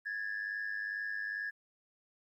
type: tone pair together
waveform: sine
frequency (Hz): 1662 / 1764.3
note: G#6 / A6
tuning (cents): +1 / +4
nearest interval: minor second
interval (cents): 103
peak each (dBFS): -36 / -38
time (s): 0.05-1.51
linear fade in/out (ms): 20
effects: tanh soft clip ceiling -31 dBFS + 12-bit